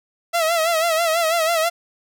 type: tone with vibrato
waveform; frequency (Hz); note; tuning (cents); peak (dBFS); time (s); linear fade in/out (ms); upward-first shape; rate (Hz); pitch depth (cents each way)
sawtooth; 659.3; E5; 0; -13; 0.33-1.7; 20; sine; 6.1; 79
effects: none